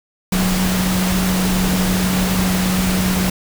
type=tone in noise; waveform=sine; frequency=185 Hz; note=F#3; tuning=in tune; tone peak=-16 dBFS; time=0.32-3.3 s; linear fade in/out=5 ms; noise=pink; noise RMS=-21 dBFS; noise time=0.32-3.3 s; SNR=+2 dB; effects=none